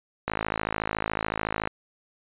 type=click train; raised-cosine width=0.5 ms; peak=-11 dBFS; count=76; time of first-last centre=0.28-1.674 s; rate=53.8 Hz; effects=resampled to 8000 Hz